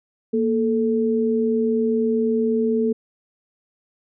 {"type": "tone pair together", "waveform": "sine", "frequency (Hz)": [233.1, 438], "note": ["A#3", "A4"], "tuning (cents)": [0, -8], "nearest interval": "major seventh", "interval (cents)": 1092, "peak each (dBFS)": -20, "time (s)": [0.33, 2.93], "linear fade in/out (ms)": 10, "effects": []}